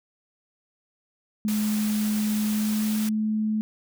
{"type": "tone with pitch glide", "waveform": "sine", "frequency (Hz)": [212.5, 215.7], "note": ["G#3", "A3"], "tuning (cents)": [40, -34], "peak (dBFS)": -22, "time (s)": [1.45, 3.61], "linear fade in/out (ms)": 0, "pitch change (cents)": 26, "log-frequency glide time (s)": [2.43, 3.06]}
{"type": "noise", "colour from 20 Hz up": "white", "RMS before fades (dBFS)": -35, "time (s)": [1.48, 3.09], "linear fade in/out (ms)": 2}
{"effects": []}